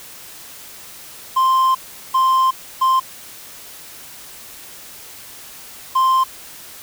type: tone bursts at uneven times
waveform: triangle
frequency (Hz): 1046.5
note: C6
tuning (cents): 0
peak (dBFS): -10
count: 4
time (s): 1.36-1.75 / 2.14-2.51 / 2.81-3 / 5.95-6.24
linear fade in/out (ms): 10
effects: white hiss -38 dBFS RMS until 6.82 s